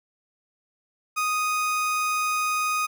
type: tone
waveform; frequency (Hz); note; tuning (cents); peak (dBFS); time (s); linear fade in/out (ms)
30% pulse; 1244.5; D#6; 0; -20; 1.16-2.87; 20
effects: none